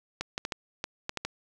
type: clicks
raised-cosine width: 0.2 ms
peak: -14 dBFS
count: 8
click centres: 0.21 / 0.379 / 0.451 / 0.522 / 0.841 / 1.094 / 1.173 / 1.25 s
effects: none